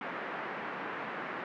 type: band-pass noise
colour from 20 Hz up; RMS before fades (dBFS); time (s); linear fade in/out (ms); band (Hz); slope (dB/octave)
white; -39; 0.01-1.44; 2; 170 to 1900; 24
effects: none